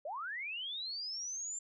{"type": "linear sweep", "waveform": "sine", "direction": "up", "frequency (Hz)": [541, 7320], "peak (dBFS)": -38, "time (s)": [0.05, 1.59], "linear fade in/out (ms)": 5, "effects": []}